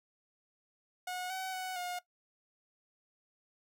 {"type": "tone with pitch steps", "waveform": "sawtooth", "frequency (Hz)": [728, 755, 744, 716], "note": ["F#5", "F#5", "F#5", "F5"], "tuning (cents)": [-28, 35, 9, 43], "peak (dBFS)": -33, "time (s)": [1.07, 1.99], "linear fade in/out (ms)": 5, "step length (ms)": 230, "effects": ["noise-tail reverb RT60 0.1 s tail -17 dB re dry"]}